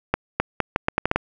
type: accelerating click train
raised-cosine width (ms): 0.5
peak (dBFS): -3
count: 9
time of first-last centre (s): 0.14-1.16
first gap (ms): 260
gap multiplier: 0.78
effects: none